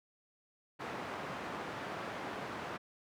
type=band-pass noise; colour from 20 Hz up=white; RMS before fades=-42 dBFS; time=0.79-2.78 s; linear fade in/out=20 ms; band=120 to 1300 Hz; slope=12 dB/octave; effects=none